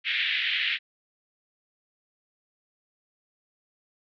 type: band-pass noise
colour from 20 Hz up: pink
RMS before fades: -27 dBFS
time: 0.04-0.79 s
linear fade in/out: 50 ms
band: 1800 to 3600 Hz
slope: 48 dB/octave
effects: none